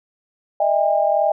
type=tone cluster; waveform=sine; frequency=609 / 651 / 806 Hz; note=D#5 / E5 / G5; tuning=-37 / -22 / +48 cents; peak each=-19 dBFS; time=0.6-1.32 s; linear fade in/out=5 ms; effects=none